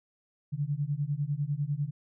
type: beating tone pair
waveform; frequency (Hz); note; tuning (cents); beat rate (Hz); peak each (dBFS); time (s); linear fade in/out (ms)
sine; 140 / 150; C#3 / D3; +18 / +37; 10; -31; 0.52-1.91; 20
effects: none